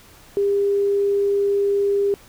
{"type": "tone", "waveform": "sine", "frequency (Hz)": 401.4, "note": "G4", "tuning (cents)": 41, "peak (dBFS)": -16, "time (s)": [0.37, 2.14], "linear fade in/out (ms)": 0, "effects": ["pink hiss -48 dBFS RMS until 2.28 s"]}